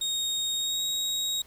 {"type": "tone with pitch glide", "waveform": "30% pulse", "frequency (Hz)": [3729, 3785], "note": ["A#7", "A#7"], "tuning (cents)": [0, 26], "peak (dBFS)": -24, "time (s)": [0.01, 1.42], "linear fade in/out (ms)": 5, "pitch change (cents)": 26, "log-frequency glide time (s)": [0.56, 0.82], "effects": ["pink hiss -56 dBFS RMS until 1.46 s"]}